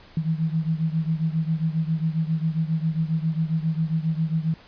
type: beating tone pair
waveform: sine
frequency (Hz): 158.4 / 165.8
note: D#3 / E3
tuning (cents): +31 / +10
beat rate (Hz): 7.4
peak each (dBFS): -23 / -26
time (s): 0.17-4.54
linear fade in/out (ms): 2
effects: pink hiss -50 dBFS RMS until 4.67 s + resampled to 11025 Hz